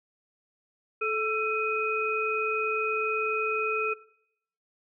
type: tone cluster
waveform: sine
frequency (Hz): 434.7 / 1338 / 2504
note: A4 / E6 / D#7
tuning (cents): -21 / +25 / +10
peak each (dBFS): -30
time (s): 1.01-3.94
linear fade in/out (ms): 10
effects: noise-tail reverb RT60 0.7 s tail -19 dB re dry